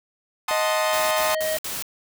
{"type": "chord", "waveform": "sawtooth", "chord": "F# diminished seventh", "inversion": "none", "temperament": "equal", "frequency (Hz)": [740, 880, 1046.5, 1244.5], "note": ["F#5", "A5", "C6", "Eb6"], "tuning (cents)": [0, 0, 0, 0], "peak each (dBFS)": [-27, -24, -24, -24], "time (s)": [0.48, 1.35], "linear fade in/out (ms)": 5}
{"type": "harmonic tone", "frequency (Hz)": 627, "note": "D#5", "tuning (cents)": 13, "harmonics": [1, 3, 5, 7], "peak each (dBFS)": [-23, -33, -40, -45], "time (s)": [0.51, 1.57], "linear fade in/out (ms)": 0}
{"type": "noise bursts", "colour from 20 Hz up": "white", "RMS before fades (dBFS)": -30, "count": 4, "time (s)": [0.93, 1.824], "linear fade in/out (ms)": 0, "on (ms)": 180, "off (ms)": 58}
{"effects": []}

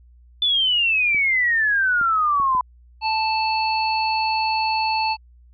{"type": "exponential sweep", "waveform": "sine", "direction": "down", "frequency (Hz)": [3520, 992], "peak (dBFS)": -16, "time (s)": [0.42, 2.61], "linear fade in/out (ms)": 2}
{"type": "clicks", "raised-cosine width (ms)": 3, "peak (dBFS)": -25, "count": 4, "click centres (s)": [1.147, 2.013, 2.4, 2.55]}
{"type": "harmonic tone", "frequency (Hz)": 880, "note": "A5", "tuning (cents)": 0, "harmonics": [1, 3, 5], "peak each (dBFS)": [-20, -26, -27], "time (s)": [3.01, 5.17], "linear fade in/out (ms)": 50}
{"effects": ["added 60 Hz sine -47 dBFS peak until 5.53 s"]}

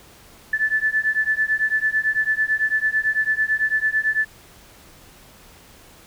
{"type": "beating tone pair", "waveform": "sine", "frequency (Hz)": [1743, 1752], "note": ["A6", "A6"], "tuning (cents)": [-17, -8], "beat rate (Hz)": 9, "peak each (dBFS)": -21, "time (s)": [0.53, 4.25], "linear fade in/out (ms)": 5, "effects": ["pink hiss -48 dBFS RMS until 6.06 s"]}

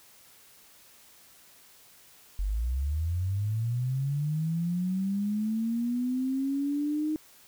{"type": "linear sweep", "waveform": "sine", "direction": "up", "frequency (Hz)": [45.1, 311.1], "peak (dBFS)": -26, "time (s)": [2.39, 7.16], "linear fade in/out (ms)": 0, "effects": ["white hiss -56 dBFS RMS until 7.47 s"]}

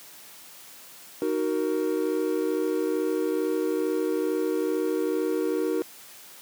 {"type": "chord", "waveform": "triangle", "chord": "D# minor", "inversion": "none", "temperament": "just", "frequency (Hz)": [311.1, 373.4, 466.7], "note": ["D#4", "F#4", "A#4"], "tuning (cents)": [0, 16, 2], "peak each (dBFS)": -26, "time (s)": [1.22, 5.82], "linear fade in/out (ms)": 0, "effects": ["white hiss -47 dBFS RMS until 6.41 s", "high-pass 150 Hz 12 dB/octave"]}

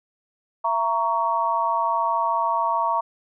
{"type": "chord", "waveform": "sine", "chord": "A# diminished", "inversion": "second", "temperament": "just", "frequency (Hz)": [671.3, 932.3, 1118.8], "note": ["E5", "A#5", "C#6"], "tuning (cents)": [31, 0, 16], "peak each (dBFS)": [-27, -22, -24], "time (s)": [0.64, 3.01], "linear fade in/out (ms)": 10, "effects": []}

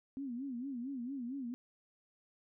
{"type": "tone with vibrato", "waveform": "sine", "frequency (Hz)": 256.9, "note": "C4", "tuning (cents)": -32, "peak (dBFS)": -38, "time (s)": [0.17, 1.54], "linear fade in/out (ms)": 0, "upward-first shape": "sine", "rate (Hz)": 4.4, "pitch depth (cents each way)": 160, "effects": []}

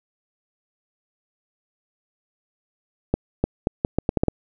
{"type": "accelerating click train", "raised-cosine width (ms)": 2, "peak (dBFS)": -5, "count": 9, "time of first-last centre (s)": [3.14, 4.283], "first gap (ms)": 300, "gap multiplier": 0.77, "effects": []}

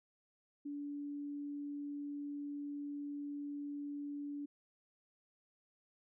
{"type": "tone", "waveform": "sine", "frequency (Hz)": 288.2, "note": "D4", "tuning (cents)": -33, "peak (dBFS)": -40, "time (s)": [0.65, 4.46], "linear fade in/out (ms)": 10, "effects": []}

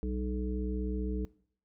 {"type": "harmonic tone with a mistuned harmonic", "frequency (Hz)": 61.74, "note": "B1", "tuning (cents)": 0, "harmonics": [1, 3, 5, 7], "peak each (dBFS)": [-33, -38, -40, -41], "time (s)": [0.03, 1.25], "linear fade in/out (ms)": 0, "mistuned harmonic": 3, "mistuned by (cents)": 75, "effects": ["noise-tail reverb RT60 0.6 s tail -21 dB re dry"]}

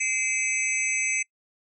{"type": "tone cluster", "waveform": "sine", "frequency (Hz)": [2076, 2306, 2572, 6180, 7910], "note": ["C7", "D7", "E7", "G8", "B8"], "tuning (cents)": [-14, -32, -43, -26, 2], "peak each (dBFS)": -30, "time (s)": [0, 1.23], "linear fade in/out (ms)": 10, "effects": ["noise-tail reverb RT60 0.1 s tail -26 dB re dry"]}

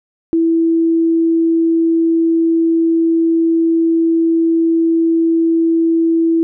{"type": "tone", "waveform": "sine", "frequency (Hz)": 329.6, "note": "E4", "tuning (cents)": 0, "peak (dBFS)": -10, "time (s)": [0.33, 6.43], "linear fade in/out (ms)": 0, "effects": []}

